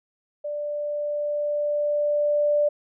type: tone with level ramp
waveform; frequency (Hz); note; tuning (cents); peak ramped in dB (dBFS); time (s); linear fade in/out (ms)
sine; 589; D5; +5; -27 to -17; 0.44-2.69; 10
effects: none